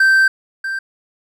triangle tone pair in turn, 1559 / 1569.8 Hz, G6 / G6, -10 / +2 cents, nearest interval unison, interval 12 cents, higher second, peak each -7 / -18 dBFS, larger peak first, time 0-0.28 / 0.64-0.79 s, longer first, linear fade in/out 5 ms, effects none

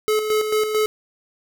square tone with tremolo, 429.5 Hz, A4, 42 cents flat, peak -17 dBFS, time 0.08-0.86 s, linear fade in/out 0 ms, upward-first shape square, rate 4.5 Hz, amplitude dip 50%, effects none

